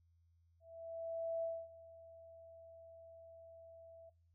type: tone with ADSR envelope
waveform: sine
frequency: 661 Hz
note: E5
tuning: 5 cents sharp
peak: -35 dBFS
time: 0.6-4.1 s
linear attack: 830 ms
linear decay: 250 ms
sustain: -19 dB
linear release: 12 ms
effects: noise-tail reverb RT60 0.4 s tail -25 dB re dry + added 84 Hz sine -69 dBFS peak until 4.34 s